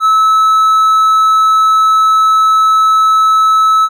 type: tone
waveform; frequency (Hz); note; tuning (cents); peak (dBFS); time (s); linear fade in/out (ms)
triangle; 1300; E6; -24; -4; 0-3.89; 50
effects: none